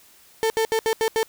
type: tone bursts at uneven times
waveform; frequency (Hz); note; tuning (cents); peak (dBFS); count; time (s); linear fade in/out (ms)
35% pulse; 445.7; A4; +22; -17; 6; 0.43-0.5 / 0.57-0.65 / 0.72-0.79 / 0.86-0.93 / 1.01-1.08 / 1.16-1.23; 0
effects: white hiss -53 dBFS RMS until 1.28 s